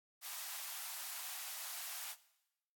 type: high-pass noise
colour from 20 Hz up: white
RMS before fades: -45 dBFS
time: 0.21-2.16 s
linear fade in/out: 50 ms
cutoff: 660 Hz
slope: 48 dB/octave
effects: noise-tail reverb RT60 0.9 s tail -18 dB re dry + AAC 64 kbps